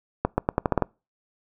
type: accelerating click train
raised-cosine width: 1 ms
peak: -6 dBFS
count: 8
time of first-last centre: 0.25-0.823 s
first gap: 130 ms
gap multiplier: 0.84
effects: noise-tail reverb RT60 0.3 s tail -26 dB re dry